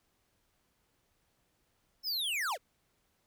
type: linear sweep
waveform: square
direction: down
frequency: 5370 to 392 Hz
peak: -32 dBFS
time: 2.03-2.58 s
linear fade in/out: 50 ms
effects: pink hiss -75 dBFS RMS until 3.26 s